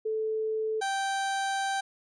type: tone pair in turn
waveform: sine / 30% pulse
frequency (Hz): 437.5 / 782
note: A4 / G5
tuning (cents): -10 / -4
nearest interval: minor seventh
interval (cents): 1006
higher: second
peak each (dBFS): -27 / -25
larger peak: second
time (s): 0.05-0.81 / 0.81-1.81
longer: second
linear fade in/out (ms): 10
effects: resampled to 22050 Hz